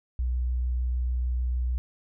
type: tone with vibrato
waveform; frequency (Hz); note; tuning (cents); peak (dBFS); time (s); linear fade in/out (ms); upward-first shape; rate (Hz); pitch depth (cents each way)
sine; 61.74; B1; 0; -24; 0.19-1.78; 0; sine; 6.7; 9
effects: none